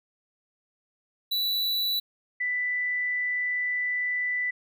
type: tone pair in turn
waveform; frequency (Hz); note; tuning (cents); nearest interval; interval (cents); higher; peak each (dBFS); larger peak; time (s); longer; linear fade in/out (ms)
square / sine; 3951 / 1984.6; B7 / B6; 0 / +8; octave; 1192; first; -25; neither; 1.31-2 / 2.4-4.51; second; 10
effects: none